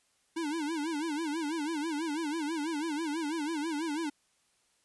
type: tone with vibrato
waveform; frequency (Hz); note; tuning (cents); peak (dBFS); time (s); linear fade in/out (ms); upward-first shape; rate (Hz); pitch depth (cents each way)
square; 311.1; D#4; 0; -32; 0.36-4.1; 10; sine; 6.1; 140
effects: white hiss -71 dBFS RMS until 4.84 s + resampled to 24000 Hz

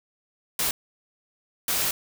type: noise bursts at uneven times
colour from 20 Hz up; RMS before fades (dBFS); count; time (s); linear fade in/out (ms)
white; -25; 2; 0.59-0.71 / 1.68-1.91; 2
effects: none

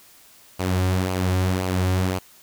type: tone with flanger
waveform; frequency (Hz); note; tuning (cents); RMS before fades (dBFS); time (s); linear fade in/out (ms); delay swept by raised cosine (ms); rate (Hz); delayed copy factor
sawtooth; 92.5; F#2; 0; -22; 0.59-2.19; 10; 0.54 to 4.74; 1.9; -0.5
effects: white hiss -51 dBFS RMS until 2.42 s

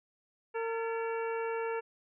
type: harmonic tone with a mistuned harmonic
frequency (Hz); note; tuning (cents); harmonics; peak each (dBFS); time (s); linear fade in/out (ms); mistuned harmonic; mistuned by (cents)
455.7; A#4; -39; 1 / 2 / 3 / 4 / 5 / 6; -33 / -39 / -43 / -45 / -47 / -49; 0.54-1.81; 20; 4; -93
effects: none

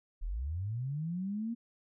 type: linear sweep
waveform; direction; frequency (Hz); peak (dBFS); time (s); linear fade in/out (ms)
sine; up; 32.76 to 237.5; -33; 0.21-1.55; 20
effects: none

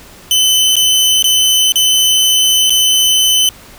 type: tone with dropouts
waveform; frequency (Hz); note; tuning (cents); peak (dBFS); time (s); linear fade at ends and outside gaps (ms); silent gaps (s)
sawtooth; 3038; F#7; +45; -5; 0.31-3.49; 1; 0.756-0.766 / 1.225-1.242 / 1.721-1.757 / 2.697-2.704
effects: pink hiss -38 dBFS RMS until 3.78 s

